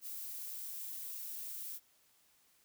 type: noise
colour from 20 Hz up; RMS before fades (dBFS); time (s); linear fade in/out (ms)
violet; -44; 0.01-1.8; 50
effects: white hiss -70 dBFS RMS until 2.64 s